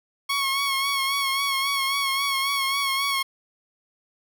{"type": "tone with vibrato", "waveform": "15% pulse", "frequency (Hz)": 1100, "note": "C#6", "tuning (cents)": -14, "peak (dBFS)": -16, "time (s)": [0.29, 3.23], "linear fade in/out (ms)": 10, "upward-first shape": "sine", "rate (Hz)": 3.7, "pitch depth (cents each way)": 38, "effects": []}